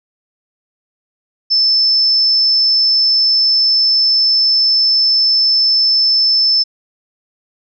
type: tone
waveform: sine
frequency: 5274 Hz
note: E8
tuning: in tune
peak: -9 dBFS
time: 1.5-6.64 s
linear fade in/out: 20 ms
effects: none